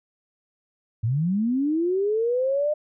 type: linear sweep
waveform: sine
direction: up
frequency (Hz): 103.83 to 610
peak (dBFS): -20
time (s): 1.03-2.74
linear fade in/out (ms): 10
effects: none